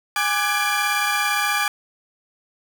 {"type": "tone cluster", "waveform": "35% pulse", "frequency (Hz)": [823, 1184, 1503, 1684, 2385], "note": ["G#5", "D6", "F#6", "G#6", "D7"], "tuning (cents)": [-16, 14, 27, 24, 26], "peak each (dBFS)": [-24, -23, -28, -23, -24], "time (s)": [0.16, 1.68], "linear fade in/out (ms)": 2, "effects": ["8-bit"]}